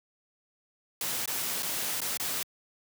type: noise with dropouts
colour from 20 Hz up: white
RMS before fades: -32 dBFS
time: 1.01-2.43 s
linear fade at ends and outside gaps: 2 ms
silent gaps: 1.258-1.276 / 1.624-1.629 / 2.005-2.016 / 2.173-2.198 s
effects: high-pass 100 Hz 12 dB/octave